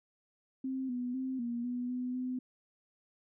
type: tone with pitch steps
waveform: sine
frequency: 263.2 / 246.8 / 261.2 / 237.4 / 245.9 / 250 / 253.6 Hz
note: C4 / B3 / C4 / A#3 / B3 / B3 / B3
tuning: +10 / -1 / -3 / +32 / -7 / +21 / +46 cents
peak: -33 dBFS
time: 0.64-2.39 s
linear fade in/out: 5 ms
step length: 250 ms
effects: none